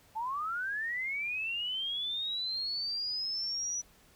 sine linear sweep, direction up, 852 to 5920 Hz, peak -32 dBFS, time 0.15-3.82 s, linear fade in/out 20 ms, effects pink hiss -62 dBFS RMS until 4.15 s

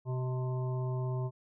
harmonic tone with a mistuned harmonic, 127.4 Hz, C3, 46 cents flat, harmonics 1 / 3 / 5 / 7 / 8, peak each -31 / -41 / -45 / -48 / -49 dBFS, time 0.05-1.31 s, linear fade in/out 50 ms, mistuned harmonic 8, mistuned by +48 cents, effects none

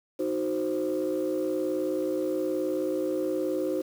sine chord, C diminished, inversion first, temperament equal, 311.1 / 370 / 523.3 Hz, Eb4 / Gb4 / C5, 0 / 0 / 0 cents, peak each -29 dBFS, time 0.19-3.82 s, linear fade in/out 10 ms, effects tanh soft clip ceiling -20 dBFS + 8-bit

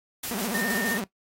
white noise with tremolo, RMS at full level -33 dBFS, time 0.23-1 s, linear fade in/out 5 ms, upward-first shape square, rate 6.4 Hz, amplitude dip 35%
sawtooth tone with vibrato, 214.2 Hz, A3, 46 cents flat, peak -25 dBFS, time 0.31-1.04 s, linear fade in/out 0 ms, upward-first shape sine, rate 15 Hz, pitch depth 230 cents each way
sine tone, 1820 Hz, A#6, 42 cents flat, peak -28 dBFS, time 0.54-0.98 s, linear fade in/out 10 ms
effects noise-tail reverb RT60 0.1 s tail -17 dB re dry + AAC 48 kbps

